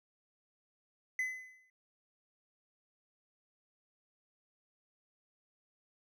triangle tone with exponential decay, 2024 Hz, B6, 42 cents sharp, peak -28 dBFS, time 1.19-1.7 s, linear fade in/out 2 ms, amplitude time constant 110 ms, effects none

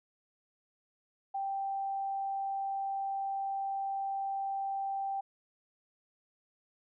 sine tone, 784 Hz, G5, in tune, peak -32 dBFS, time 1.34-5.21 s, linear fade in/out 10 ms, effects none

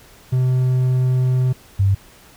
triangle / sine tone pair in turn, 127.9 / 97.87 Hz, C3 / G2, -39 / -2 cents, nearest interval perfect fourth, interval 463 cents, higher first, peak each -12 dBFS, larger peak neither, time 0.32-1.53 / 1.79-1.95 s, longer first, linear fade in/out 10 ms, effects pink hiss -47 dBFS RMS until 2.36 s

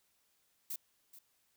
violet noise with echo, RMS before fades -40 dBFS, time 0.7-0.76 s, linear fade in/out 5 ms, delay 430 ms, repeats 1, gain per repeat -15 dB, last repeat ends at 1.19 s, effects white hiss -75 dBFS RMS until 1.56 s

